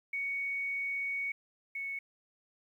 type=tone pair in turn; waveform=sine; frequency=2231 / 2212 Hz; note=C#7 / C#7; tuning=+11 / -4 cents; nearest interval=unison; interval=15 cents; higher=first; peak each=-32 / -35 dBFS; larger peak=first; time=0.13-1.32 / 1.75-1.99 s; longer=first; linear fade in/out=5 ms; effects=11-bit